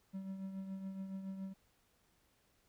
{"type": "tone with tremolo", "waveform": "triangle", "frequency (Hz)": 192.1, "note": "G3", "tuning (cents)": -35, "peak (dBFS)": -37, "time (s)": [0.13, 1.54], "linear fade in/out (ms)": 20, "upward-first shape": "triangle", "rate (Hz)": 7.1, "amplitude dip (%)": 55, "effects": ["pink hiss -74 dBFS RMS until 2.68 s"]}